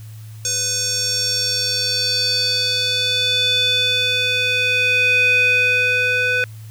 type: tone with band-pass filter sweep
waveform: square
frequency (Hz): 500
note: B4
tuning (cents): +21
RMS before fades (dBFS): -18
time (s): 0.45-6.44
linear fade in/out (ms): 0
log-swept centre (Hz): 6500 to 2000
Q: 5
effects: added 109 Hz sine -33 dBFS peak until 6.7 s + white hiss -49 dBFS RMS until 6.7 s